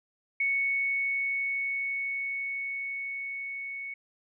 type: tone with level ramp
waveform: sine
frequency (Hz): 2217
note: C#7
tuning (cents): 0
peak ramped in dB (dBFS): -24 to -35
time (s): 0.4-3.94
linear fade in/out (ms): 5
effects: none

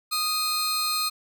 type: tone pair together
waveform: sawtooth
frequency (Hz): 1245 / 4188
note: D#6 / C8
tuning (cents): +1 / +1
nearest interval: octave + major sixth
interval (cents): 2100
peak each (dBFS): -24 / -23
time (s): 0.11-1.1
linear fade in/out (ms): 20
effects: none

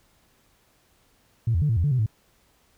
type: tone with pitch steps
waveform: sine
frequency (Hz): 114.7 / 83.8 / 148.8 / 113 / 84.3 / 146 / 127.5 / 108.4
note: A#2 / E2 / D3 / A2 / E2 / D3 / C3 / A2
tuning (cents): -28 / +29 / +23 / +47 / +39 / -10 / -44 / -25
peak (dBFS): -18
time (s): 1.47-2.062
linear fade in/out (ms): 5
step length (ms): 74
effects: tanh soft clip ceiling -14 dBFS + pink hiss -63 dBFS RMS until 2.77 s

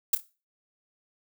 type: noise with echo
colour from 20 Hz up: violet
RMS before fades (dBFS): -20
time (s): 0.13-0.15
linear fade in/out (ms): 5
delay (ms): 27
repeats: 2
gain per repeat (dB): -12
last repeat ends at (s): 0.204
effects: noise-tail reverb RT60 0.3 s tail -17 dB re dry

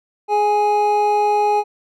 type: tone pair together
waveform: triangle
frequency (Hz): 418.1 / 830.6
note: G#4 / G#5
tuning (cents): +12 / 0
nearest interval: octave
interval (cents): 1188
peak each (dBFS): -17 / -13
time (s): 0.28-1.64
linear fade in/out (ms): 50
effects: none

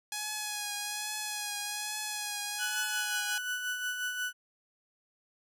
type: tone with vibrato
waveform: 5% pulse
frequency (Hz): 836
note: G#5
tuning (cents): +11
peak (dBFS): -22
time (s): 0.12-3.38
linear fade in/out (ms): 2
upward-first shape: triangle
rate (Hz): 1.2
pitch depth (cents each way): 32
type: tone with tremolo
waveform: 35% pulse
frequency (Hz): 1486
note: F#6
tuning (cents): +7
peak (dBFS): -29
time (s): 2.58-4.33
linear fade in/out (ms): 50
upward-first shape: sine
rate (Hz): 5.6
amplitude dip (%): 45
effects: none

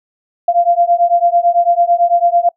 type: beating tone pair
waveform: sine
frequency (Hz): 688 / 697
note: F5 / F5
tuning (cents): -26 / -4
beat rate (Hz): 9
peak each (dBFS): -12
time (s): 0.48-2.49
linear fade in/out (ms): 5
effects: noise-tail reverb RT60 0.1 s tail -24 dB re dry

